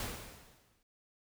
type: noise with exponential decay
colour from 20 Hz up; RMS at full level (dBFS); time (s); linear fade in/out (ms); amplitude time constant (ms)
pink; -37; 0-0.83; 2; 180
effects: none